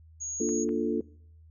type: tone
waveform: sine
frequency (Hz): 6645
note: G#8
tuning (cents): 0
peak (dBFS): -33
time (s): 0.2-0.65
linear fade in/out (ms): 20
type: chord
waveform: sine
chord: Bb major seventh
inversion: none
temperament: equal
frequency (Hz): 233.1 / 293.7 / 349.2 / 440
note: Bb3 / D4 / F4 / A4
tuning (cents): 0 / 0 / 0 / 0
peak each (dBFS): -31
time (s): 0.4-1.01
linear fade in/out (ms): 5
type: clicks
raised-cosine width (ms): 0.5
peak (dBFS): -34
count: 2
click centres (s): 0.491 / 0.691
effects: noise-tail reverb RT60 0.6 s tail -21 dB re dry + added 80 Hz sine -51 dBFS peak until 1.5 s

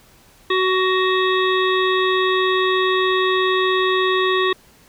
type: harmonic tone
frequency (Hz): 373.6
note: F#4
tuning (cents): +17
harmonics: 1 / 3 / 5 / 7 / 9 / 10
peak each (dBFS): -18 / -21 / -23 / -30 / -29 / -26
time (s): 0.5-4.53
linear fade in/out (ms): 5
effects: pink hiss -51 dBFS RMS until 4.88 s

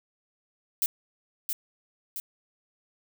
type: noise with echo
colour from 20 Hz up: violet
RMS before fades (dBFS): -25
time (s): 0.82-0.86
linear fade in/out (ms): 0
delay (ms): 670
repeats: 2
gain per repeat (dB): -5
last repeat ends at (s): 2.2
effects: none

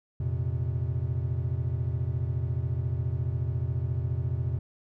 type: chord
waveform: triangle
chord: F suspended fourth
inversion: none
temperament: equal with one note detuned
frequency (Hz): 86.15 / 116.54 / 130.81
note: F2 / Bb2 / C3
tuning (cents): -23 / 0 / 0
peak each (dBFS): -29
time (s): 0.2-4.59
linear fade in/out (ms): 5
effects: none

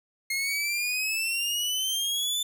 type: exponential sweep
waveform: sawtooth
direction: up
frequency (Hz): 2138 to 3540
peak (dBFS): -23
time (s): 0.3-2.43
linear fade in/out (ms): 5
effects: none

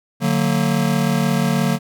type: chord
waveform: square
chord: D augmented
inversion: none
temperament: just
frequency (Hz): 146.83 / 183.54 / 229.4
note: D3 / F#3 / A#3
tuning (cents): 0 / -14 / -28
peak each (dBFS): -21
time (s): 0.2-1.79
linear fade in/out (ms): 50
effects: none

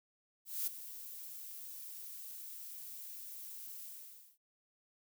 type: noise with ADSR envelope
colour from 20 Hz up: violet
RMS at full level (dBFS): -35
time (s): 0.45-4.38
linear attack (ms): 220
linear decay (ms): 12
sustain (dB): -13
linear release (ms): 540
effects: none

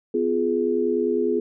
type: chord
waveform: sine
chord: F diminished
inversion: second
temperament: just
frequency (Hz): 251.4 / 349.2 / 419.1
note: Cb4 / F4 / Ab4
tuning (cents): +31 / 0 / +16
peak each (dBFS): -26 / -24 / -22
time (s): 0.14-1.4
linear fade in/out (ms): 5
effects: none

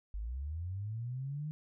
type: linear sweep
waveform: sine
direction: up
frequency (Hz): 47.88 to 155.56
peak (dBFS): -36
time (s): 0.14-1.51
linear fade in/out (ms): 0
effects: none

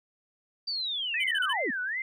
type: linear sweep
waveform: sine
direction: down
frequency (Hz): 4699 to 195.7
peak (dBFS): -29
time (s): 0.67-1.71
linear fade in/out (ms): 10
type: tone with vibrato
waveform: sine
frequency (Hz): 1756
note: A6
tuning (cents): -4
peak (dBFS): -29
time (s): 1.14-2.02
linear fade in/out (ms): 2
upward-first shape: sine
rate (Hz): 2.6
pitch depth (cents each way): 300
type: tone bursts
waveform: triangle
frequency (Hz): 3014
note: F#7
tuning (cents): +31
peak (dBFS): -27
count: 5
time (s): 1.2-1.531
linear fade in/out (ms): 5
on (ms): 39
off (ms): 34
effects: none

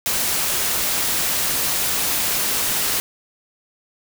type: noise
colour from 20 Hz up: white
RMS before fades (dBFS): -21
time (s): 0.06-3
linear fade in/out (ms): 0
effects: none

